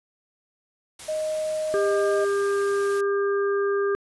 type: noise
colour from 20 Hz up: white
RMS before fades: -40 dBFS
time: 0.99-3.01 s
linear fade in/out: 5 ms
type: tone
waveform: sine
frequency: 622.3 Hz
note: D#5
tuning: in tune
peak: -24 dBFS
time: 1.08-2.25 s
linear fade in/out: 10 ms
type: harmonic tone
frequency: 400 Hz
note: G4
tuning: 35 cents sharp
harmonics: 1 / 3 / 4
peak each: -21 / -31 / -33 dBFS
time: 1.74-3.95 s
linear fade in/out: 0 ms
effects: resampled to 24000 Hz